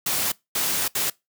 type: noise bursts at uneven times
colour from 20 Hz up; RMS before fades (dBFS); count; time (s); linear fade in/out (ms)
white; -24; 3; 0.06-0.32 / 0.55-0.88 / 0.95-1.1; 5
effects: noise-tail reverb RT60 0.2 s tail -23 dB re dry + high-pass 80 Hz 12 dB/octave